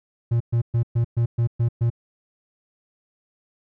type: tone bursts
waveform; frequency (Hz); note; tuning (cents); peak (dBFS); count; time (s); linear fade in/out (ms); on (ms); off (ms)
triangle; 117.4; A#2; +13; -15; 8; 0.31-1.902; 10; 94; 120
effects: none